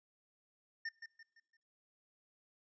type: tone with echo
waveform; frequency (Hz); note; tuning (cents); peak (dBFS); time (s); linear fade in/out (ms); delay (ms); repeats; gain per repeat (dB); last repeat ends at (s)
square; 1813; A#6; -49; -39; 0.85-0.89; 5; 170; 4; -8; 1.57
effects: noise-tail reverb RT60 0.9 s tail -25 dB re dry + resampled to 16000 Hz